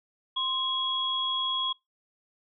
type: tone pair together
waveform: sine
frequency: 1046.5 / 3322 Hz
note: C6 / G#7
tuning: 0 / 0 cents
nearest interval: octave + minor sixth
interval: 2000 cents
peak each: -32 / -27 dBFS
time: 0.36-1.73 s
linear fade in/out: 10 ms
effects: noise-tail reverb RT60 0.2 s tail -25 dB re dry